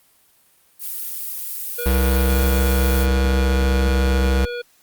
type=noise; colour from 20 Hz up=violet; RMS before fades=-28 dBFS; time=0.79-3.07 s; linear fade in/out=50 ms
type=harmonic tone; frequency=482.4 Hz; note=B4; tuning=41 cents flat; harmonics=1 / 3 / 5 / 7 / 9; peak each=-26 / -32 / -38 / -39 / -42 dBFS; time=1.78-4.62 s; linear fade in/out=10 ms
type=tone with vibrato; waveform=square; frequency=65.41 Hz; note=C2; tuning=in tune; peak=-16 dBFS; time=1.86-4.45 s; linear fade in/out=0 ms; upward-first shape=triangle; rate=14 Hz; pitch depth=15 cents each way
effects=white hiss -57 dBFS RMS until 4.82 s + Opus 32 kbps